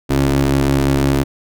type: ring-modulated tone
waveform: 25% pulse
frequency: 69.3 Hz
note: C#2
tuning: in tune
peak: -6 dBFS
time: 0.09-1.24 s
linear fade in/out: 20 ms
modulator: 205 Hz
effects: none